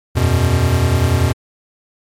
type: chord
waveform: square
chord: E suspended second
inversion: none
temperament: equal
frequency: 82.41 / 92.5 / 123.47 Hz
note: E2 / F#2 / B2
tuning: 0 / 0 / 0 cents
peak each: -17 dBFS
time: 0.15-1.33 s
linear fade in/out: 20 ms
effects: MP3 64 kbps